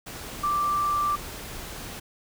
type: tone in noise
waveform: sine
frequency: 1174.7 Hz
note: D6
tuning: in tune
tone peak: -22 dBFS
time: 0.43-1.16 s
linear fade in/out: 10 ms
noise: pink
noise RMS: -38 dBFS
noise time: 0.06-2 s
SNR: +13 dB
effects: none